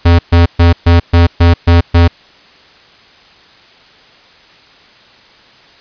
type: tone bursts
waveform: square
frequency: 85.5 Hz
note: F2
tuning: 36 cents flat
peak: -4 dBFS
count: 8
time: 0.05-2.08 s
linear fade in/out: 10 ms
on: 140 ms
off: 130 ms
effects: white hiss -42 dBFS RMS until 5.8 s + resampled to 11025 Hz